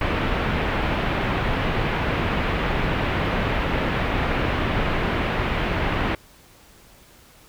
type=low-pass noise; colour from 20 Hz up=pink; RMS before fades=-23 dBFS; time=0.01-6.15 s; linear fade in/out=2 ms; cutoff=2900 Hz; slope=24 dB/octave; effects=pink hiss -51 dBFS RMS until 7.48 s